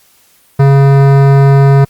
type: tone with hard clipping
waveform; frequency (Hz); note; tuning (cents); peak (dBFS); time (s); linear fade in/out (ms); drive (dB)
sine; 138.2; C#3; -5; -5; 0.59-1.85; 10; 17
effects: white hiss -48 dBFS RMS until 1.89 s + Opus 48 kbps